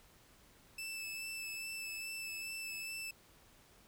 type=tone with vibrato; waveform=sawtooth; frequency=2637 Hz; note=E7; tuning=in tune; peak=-38 dBFS; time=0.78-3.11 s; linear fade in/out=5 ms; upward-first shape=sine; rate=2.4 Hz; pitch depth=14 cents each way; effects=pink hiss -64 dBFS RMS until 3.87 s